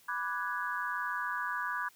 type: chord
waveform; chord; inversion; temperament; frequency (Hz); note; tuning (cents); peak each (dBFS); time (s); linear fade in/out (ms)
sine; G# half-diminished seventh; first; equal; 987.8 / 1174.7 / 1480 / 1661.2; B5 / D6 / F#6 / G#6; 0 / 0 / 0 / 0; -38 / -38 / -38 / -37; 0.08-1.89; 10
effects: white hiss -62 dBFS RMS until 1.95 s + high-pass 80 Hz 12 dB/octave